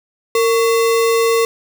sine tone with sample-and-hold, 458.6 Hz, A#4, 28 cents flat, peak -11 dBFS, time 0.35-1.45 s, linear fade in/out 2 ms, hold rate 1575 Hz, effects none

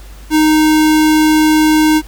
square tone, 309.6 Hz, D#4, 9 cents flat, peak -8 dBFS, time 0.3-2.02 s, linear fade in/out 50 ms, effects added 50 Hz sine -31 dBFS peak until 2.07 s + pink hiss -41 dBFS RMS until 2.07 s

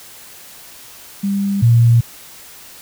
sine tone pair in turn, 198.9 / 117.25 Hz, G3 / A#2, +25 / +11 cents, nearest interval major sixth, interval 914 cents, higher first, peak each -15 / -7 dBFS, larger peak second, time 1.23-1.62 / 1.62-2.01 s, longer neither, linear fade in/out 10 ms, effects white hiss -39 dBFS RMS until 2.81 s

